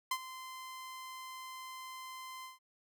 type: tone with ADSR envelope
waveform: sawtooth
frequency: 1036 Hz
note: C6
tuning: 17 cents flat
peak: -26 dBFS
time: 0.11-2.59 s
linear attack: 5 ms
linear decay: 60 ms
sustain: -15 dB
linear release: 150 ms
effects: none